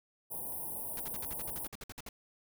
white band-stop noise, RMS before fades -40 dBFS, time 0.3-1.68 s, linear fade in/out 20 ms, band 1000 to 9200 Hz, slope 96 dB/octave
pink noise bursts, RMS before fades -45 dBFS, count 14, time 0.97-2.09 s, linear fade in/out 2 ms, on 28 ms, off 56 ms
effects none

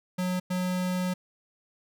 square tone bursts at uneven times, 182.3 Hz, F#3, 25 cents flat, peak -27 dBFS, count 2, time 0.18-0.4 / 0.5-1.14 s, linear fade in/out 10 ms, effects none

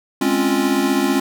square chord, Db major seventh, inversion second, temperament equal, 207.7 / 261.6 / 277.2 / 349.2 Hz, Ab3 / C4 / Db4 / F4, 0 / 0 / 0 / 0 cents, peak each -24 / -22 / -20 / -22 dBFS, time 0.21-1.2 s, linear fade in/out 5 ms, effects none

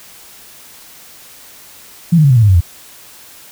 sine tone with pitch steps, 170 / 154.1 / 139.69 / 126.62 / 114.78 / 104.04 / 94.31 / 85.49 Hz, F3 / D#3 / C#3 / B2 / A#2 / G#2 / F#2 / F2, -46 / -16 / +14 / +44 / -26 / +4 / +34 / -36 cents, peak -5 dBFS, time 2.12-2.608 s, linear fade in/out 10 ms, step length 61 ms, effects white hiss -39 dBFS RMS until 3.51 s

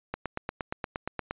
click train, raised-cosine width 0.5 ms, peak -16 dBFS, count 11, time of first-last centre 0.14-1.31 s, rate 8.55 Hz, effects resampled to 8000 Hz

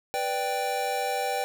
square chord, G major, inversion first, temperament equal, 493.9 / 587.3 / 784 Hz, B4 / D5 / G5, 0 / 0 / 0 cents, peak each -33 / -34 / -29 dBFS, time 0.14-1.44 s, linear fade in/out 0 ms, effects none

